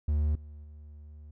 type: tone with level steps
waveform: triangle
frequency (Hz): 74.8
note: D2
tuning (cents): +32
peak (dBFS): -22 / -41 / -43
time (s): 0.08-1.31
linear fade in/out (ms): 5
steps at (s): 0.35 / 0.64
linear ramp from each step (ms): 2
effects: none